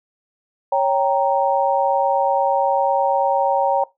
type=chord; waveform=sine; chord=G diminished; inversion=second; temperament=equal; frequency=554.4 / 784 / 932.3 Hz; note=Db5 / G5 / Bb5; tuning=0 / 0 / 0 cents; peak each=-19 / -19 / -20 dBFS; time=0.72-3.84 s; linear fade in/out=5 ms; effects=noise-tail reverb RT60 0.2 s tail -20 dB re dry